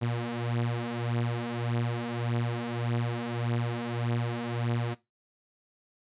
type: beating tone pair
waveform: sawtooth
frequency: 117.5 / 119.2 Hz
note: A#2 / A#2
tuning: +14 / +39 cents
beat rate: 1.7 Hz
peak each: -29 / -27 dBFS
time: 0.01-4.95 s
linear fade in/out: 20 ms
effects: noise-tail reverb RT60 0.2 s tail -18 dB re dry + resampled to 8000 Hz